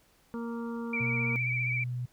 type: harmonic tone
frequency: 233.1 Hz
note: A#3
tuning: in tune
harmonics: 1 / 2 / 4 / 5 / 6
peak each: -34 / -40 / -46 / -48 / -50 dBFS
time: 0.34-1.36 s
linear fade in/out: 0 ms
type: tone with vibrato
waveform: sine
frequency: 2312 Hz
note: D7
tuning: 28 cents flat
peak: -29 dBFS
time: 0.93-1.84 s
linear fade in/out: 5 ms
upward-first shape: triangle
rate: 15 Hz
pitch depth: 59 cents each way
type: tone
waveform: sine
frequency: 123.47 Hz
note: B2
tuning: in tune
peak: -31 dBFS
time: 1-2.06 s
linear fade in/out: 10 ms
effects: pink hiss -65 dBFS RMS until 2.12 s